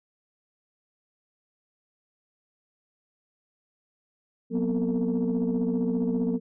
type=tone cluster; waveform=sine; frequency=183.8 / 240.3 / 255.4 / 451.6 Hz; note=F#3 / B3 / C4 / A4; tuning=-11 / -47 / -42 / +45 cents; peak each=-28 / -25 / -30 / -30 dBFS; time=4.5-6.4 s; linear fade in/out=50 ms; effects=tanh soft clip ceiling -18 dBFS